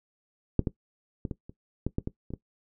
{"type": "clicks", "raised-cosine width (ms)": 3, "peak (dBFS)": [-8, -14, -19, -20, -30, -15, -14, -18, -28, -21], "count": 10, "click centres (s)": [0.593, 0.672, 1.252, 1.312, 1.495, 1.866, 1.984, 2.074, 2.305, 2.337], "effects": ["noise-tail reverb RT60 0.1 s tail -17 dB re dry"]}